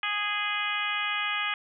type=harmonic tone with a mistuned harmonic; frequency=413.8 Hz; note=G#4; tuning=6 cents flat; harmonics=2 / 3 / 4 / 5 / 6 / 7 / 8; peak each=-39 / -33 / -34 / -33 / -33 / -35 / -38 dBFS; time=0.03-1.54 s; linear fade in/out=2 ms; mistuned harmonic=7; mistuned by=+28 cents; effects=none